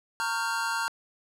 square chord, G half-diminished seventh, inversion first, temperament equal with one note detuned, 919 / 1108.7 / 1396.9 / 1568 Hz, Bb5 / Db6 / F6 / G6, -25 / 0 / 0 / 0 cents, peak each -32 / -38 / -32 / -35 dBFS, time 0.2-0.88 s, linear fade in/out 0 ms, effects low-pass 11000 Hz 12 dB/octave

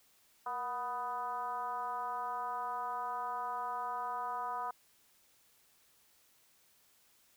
sine tone with frequency modulation, 987.8 Hz, B5, in tune, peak -35 dBFS, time 0.46-4.71 s, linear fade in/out 5 ms, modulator 256 Hz, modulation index 1.2, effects white hiss -68 dBFS RMS until 7.36 s

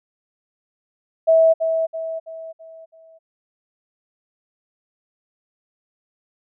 sine tone with echo, 650 Hz, E5, 24 cents flat, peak -10 dBFS, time 1.27-1.54 s, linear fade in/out 20 ms, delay 330 ms, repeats 5, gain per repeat -7 dB, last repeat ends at 3.19 s, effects none

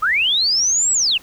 sine linear two-way sweep, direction up then down, 1189 to 7902 to 2502 Hz, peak -14 dBFS, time 0.02-1.18 s, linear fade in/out 10 ms, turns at 0.92 s, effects pink hiss -45 dBFS RMS until 1.22 s

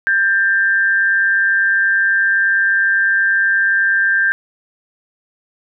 sine tone pair together, 1585.2 / 1777 Hz, G6 / A6, +19 / +17 cents, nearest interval major second, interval 198 cents, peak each -12 / -20 dBFS, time 0.07-4.32 s, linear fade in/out 0 ms, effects none

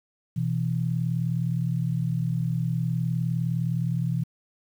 sine tone pair together, 125.23 / 164.81 Hz, B2 / E3, +24 / 0 cents, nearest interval perfect fourth, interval 476 cents, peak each -26 dBFS, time 0.36-4.24 s, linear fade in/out 10 ms, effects 9-bit

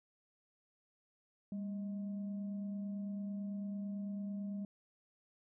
sine tone with frequency modulation, 200 Hz, G3, 35 cents sharp, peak -38 dBFS, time 1.52-4.65 s, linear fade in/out 2 ms, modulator 429 Hz, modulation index 0.23, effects none

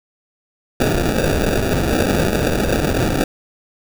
violet noise with sample-and-hold, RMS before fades -17 dBFS, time 0.8-3.24 s, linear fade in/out 2 ms, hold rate 1050 Hz, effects none

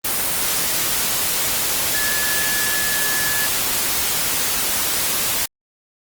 sine tone in noise, 1714 Hz, A6, 46 cents flat, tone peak -24 dBFS, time 1.94-3.47 s, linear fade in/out 10 ms, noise white, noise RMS -20 dBFS, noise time 0.04-5.46 s, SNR -7 dB, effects Opus 24 kbps

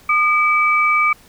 sine tone pair together, 1217.6 / 2300 Hz, D#6 / D7, -38 / -37 cents, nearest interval major seventh, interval 1101 cents, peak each -15 dBFS, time 0.09-1.13 s, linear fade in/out 5 ms, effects pink hiss -48 dBFS RMS until 1.28 s

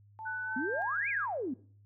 sine tone with tremolo, 880 Hz, A5, in tune, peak -39 dBFS, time 0.19-0.82 s, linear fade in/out 0 ms, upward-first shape sine, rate 3.4 Hz, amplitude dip 65%
sine tone with pitch glide, 1491 to 1635.4 Hz, F#6 to G#6, +13 to -27 cents, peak -34 dBFS, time 0.25-1.26 s, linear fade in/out 20 ms, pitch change +160 cents, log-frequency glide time 0.44-0.88 s
sine exponential two-way sweep, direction up then down, 235 to 2520 to 235 Hz, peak -32 dBFS, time 0.56-1.54 s, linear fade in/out 5 ms, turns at 1.09 s
effects noise-tail reverb RT60 0.5 s tail -20 dB re dry + added 102 Hz sine -57 dBFS peak until 1.85 s

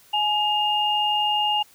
sine tone pair together, 840.8 / 2828 Hz, G#5 / F7, +21 / +21 cents, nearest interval octave + major sixth, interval 2100 cents, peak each -22 dBFS, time 0.13-1.63 s, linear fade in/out 10 ms, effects white hiss -54 dBFS RMS until 1.74 s

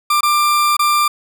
40% pulse tone with dropouts, 1188 Hz, D6, 20 cents sharp, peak -11 dBFS, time 0.1-1.08 s, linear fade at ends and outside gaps 5 ms, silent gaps 0.208-0.23 / 0.768-0.792 s, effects none

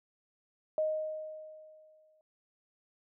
sine tone with exponential decay, 622.3 Hz, D#5, in tune, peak -26 dBFS, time 0.78-2.21 s, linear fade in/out 1 ms, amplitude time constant 310 ms, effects none

